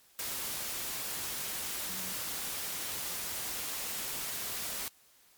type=tone in noise; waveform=sine; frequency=187.3 Hz; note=F#3; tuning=21 cents sharp; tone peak=-47 dBFS; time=1.89-2.13 s; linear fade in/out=0 ms; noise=white; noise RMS=-37 dBFS; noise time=0.19-4.88 s; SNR=-13 dB; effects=white hiss -63 dBFS RMS until 5.37 s + MP3 96 kbps